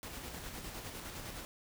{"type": "noise with tremolo", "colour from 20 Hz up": "pink", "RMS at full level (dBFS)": -44, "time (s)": [0.03, 1.45], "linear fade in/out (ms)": 0, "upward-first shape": "square", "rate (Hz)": 9.8, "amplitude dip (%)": 30, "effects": []}